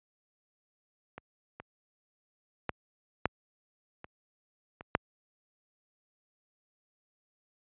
clicks, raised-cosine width 0.5 ms, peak -27 / -27 / -15 / -10 / -28 / -28 / -8 dBFS, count 7, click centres 1.18 / 1.6 / 2.693 / 3.256 / 4.044 / 4.809 / 4.951 s, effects high-pass 60 Hz 12 dB/octave + resampled to 8000 Hz

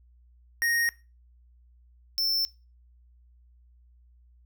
square tone pair in turn, 1864.7 / 5352 Hz, A#6 / E8, 0 / +25 cents, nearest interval octave + tritone, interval 1825 cents, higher second, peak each -24 dBFS, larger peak neither, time 0.62-0.89 / 2.18-2.45 s, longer neither, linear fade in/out 0 ms, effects noise-tail reverb RT60 0.3 s tail -20 dB re dry + added 60 Hz sine -55 dBFS peak until 4.45 s

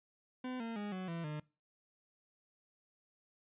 40% pulse tone with pitch steps, 254 / 228.9 / 206.3 / 185.94 / 167.58 / 151.03 Hz, B3 / A#3 / G#3 / F#3 / E3 / D3, +49 / -31 / -11 / +9 / +29 / +49 cents, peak -38 dBFS, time 0.44-1.4 s, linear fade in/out 5 ms, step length 160 ms, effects noise-tail reverb RT60 0.3 s tail -22 dB re dry + resampled to 8000 Hz

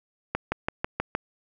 accelerating click train, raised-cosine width 0.5 ms, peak -10 dBFS, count 6, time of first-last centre 0.35-1.151 s, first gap 170 ms, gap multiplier 0.97, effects none

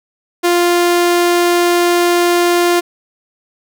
sawtooth tone, 349.2 Hz, F4, in tune, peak -6 dBFS, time 0.43-2.81 s, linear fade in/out 20 ms, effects none

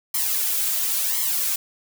blue noise with flanger, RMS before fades -23 dBFS, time 0.14-1.56 s, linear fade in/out 5 ms, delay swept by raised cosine 0.95 to 3.25 ms, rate 0.95 Hz, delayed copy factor +0.9, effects none

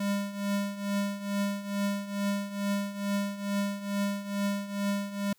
square tone with tremolo, 200.9 Hz, G3, 43 cents sharp, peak -26 dBFS, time 0-5.33 s, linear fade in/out 5 ms, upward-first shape triangle, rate 2.3 Hz, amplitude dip 80%, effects white hiss -67 dBFS RMS until 5.38 s

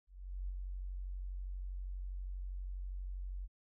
sine tone with ADSR envelope, 46.21 Hz, F#1, 1 cent flat, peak -36 dBFS, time 0.07-3.48 s, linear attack 420 ms, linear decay 23 ms, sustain -3 dB, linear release 38 ms, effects none

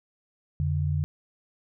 sine tone pair together, 87.31 / 145.78 Hz, F2 / D3, 0 / -12 cents, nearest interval major sixth, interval 888 cents, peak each -26 dBFS, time 0.6-1.04 s, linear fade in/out 0 ms, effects none

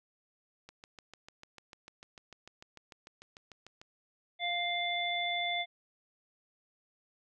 click train, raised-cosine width 0.2 ms, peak -32 dBFS, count 22, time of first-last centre 0.69-3.815 s, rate 6.72 Hz
harmonic tone, 698.5 Hz, F5, in tune, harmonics 1 / 3 / 5, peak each -35 / -35 / -35 dBFS, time 4.39-5.66 s, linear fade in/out 50 ms
effects none

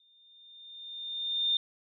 sine tone with exponential growth, 3621 Hz, A7, 49 cents sharp, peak -23 dBFS, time 0-1.57 s, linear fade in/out 2 ms, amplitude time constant 340 ms, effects none

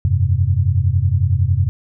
sine chord, F suspended second, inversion none, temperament just, 87.31 / 98.22 / 130.96 Hz, F2 / G2 / C3, 0 / +4 / +2 cents, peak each -17 / -16 / -19 dBFS, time 0.05-1.69 s, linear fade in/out 0 ms, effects none

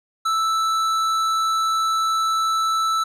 triangle tone with tanh clipping, 1318.5 Hz, E6, in tune, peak -20 dBFS, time 0.25-3.04 s, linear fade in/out 10 ms, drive 17 dB, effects none

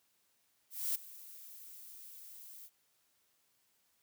violet noise with ADSR envelope, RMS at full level -33 dBFS, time 0.7-2.7 s, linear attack 250 ms, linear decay 11 ms, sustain -19 dB, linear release 50 ms, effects white hiss -75 dBFS RMS until 4.02 s + high-pass 60 Hz 12 dB/octave

